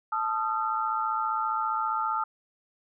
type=tone cluster; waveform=sine; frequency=878 / 1239 / 1354 Hz; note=A5 / D#6 / E6; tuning=-4 / -8 / +46 cents; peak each=-30 dBFS; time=0.12-2.24 s; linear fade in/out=5 ms; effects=none